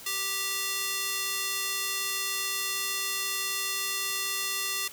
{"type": "tone with high-pass filter", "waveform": "square", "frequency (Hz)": 392, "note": "G4", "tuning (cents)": 0, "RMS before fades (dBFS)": -31, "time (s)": [0.06, 4.88], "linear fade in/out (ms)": 5, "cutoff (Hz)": 2500, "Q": 0.55, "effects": ["white hiss -46 dBFS RMS until 4.92 s"]}